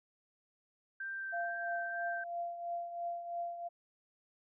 sine tone with vibrato, 1568 Hz, G6, in tune, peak -38 dBFS, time 1-2.24 s, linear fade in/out 5 ms, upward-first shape sine, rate 2.2 Hz, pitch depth 9 cents each way
sine tone with tremolo, 690 Hz, F5, 21 cents flat, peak -34 dBFS, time 1.32-3.69 s, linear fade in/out 20 ms, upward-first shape triangle, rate 3 Hz, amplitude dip 65%
effects none

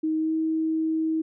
sine tone with pitch glide, 314.6 to 319 Hz, D#4 to D#4, +19 to +43 cents, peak -22 dBFS, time 0.03-1.22 s, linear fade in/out 10 ms, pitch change +24 cents, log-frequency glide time 0.17-0.33 s, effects none

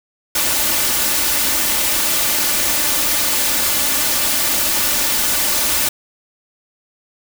white noise with comb filter, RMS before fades -17 dBFS, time 0.35-5.89 s, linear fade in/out 5 ms, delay 3.4 ms, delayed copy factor +0.5, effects none

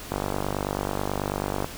click train, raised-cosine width 1 ms, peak -12 dBFS, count 76, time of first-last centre 0.12-1.644 s, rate 49.2 Hz, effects pink hiss -39 dBFS RMS until 1.77 s

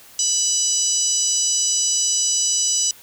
harmonic tone, 987.8 Hz, B5, in tune, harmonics 3 / 4 / 5 / 6 / 7 / 8, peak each -29 / -31 / -27 / -20 / -29 / -22 dBFS, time 0.19-2.91 s, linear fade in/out 2 ms, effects white hiss -46 dBFS RMS until 3.02 s

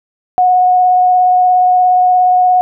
sine tone with vibrato, 730 Hz, F#5, 24 cents flat, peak -6 dBFS, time 0.38-2.61 s, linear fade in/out 0 ms, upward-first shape triangle, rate 17 Hz, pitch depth 13 cents each way, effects none

